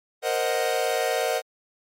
45% pulse chord, C half-diminished seventh, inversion third, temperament equal, 466.2 / 523.3 / 622.3 / 740 Hz, Bb4 / C5 / Eb5 / Gb5, 0 / 0 / 0 / 0 cents, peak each -28 dBFS, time 0.22-1.42 s, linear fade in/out 50 ms, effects MP3 64 kbps

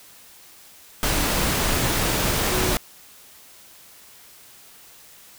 sine tone in noise, 370 Hz, F#4, in tune, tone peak -26 dBFS, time 2.52-2.73 s, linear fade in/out 0 ms, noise pink, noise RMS -22 dBFS, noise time 1.03-2.77 s, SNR -7 dB, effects white hiss -48 dBFS RMS until 5.38 s

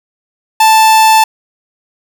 45% pulse tone, 880 Hz, A5, in tune, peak -4 dBFS, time 0.6-1.24 s, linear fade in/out 5 ms, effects none

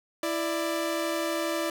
sawtooth tone pair together, 331.5 / 590.7 Hz, E4 / D5, +10 / +10 cents, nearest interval minor seventh, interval 1000 cents, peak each -26 dBFS, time 0.23-1.7 s, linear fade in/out 2 ms, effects none

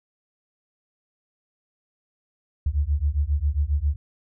sine beating tone pair, 69.3 / 76.7 Hz, C#2 / D#2, 0 / -24 cents, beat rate 7.4 Hz, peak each -23 dBFS, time 2.66-3.96 s, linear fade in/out 5 ms, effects none

